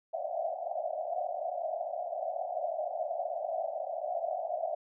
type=band-pass noise; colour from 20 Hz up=white; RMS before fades=-35 dBFS; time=0.13-4.75 s; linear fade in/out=10 ms; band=600 to 730 Hz; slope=96 dB/octave; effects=none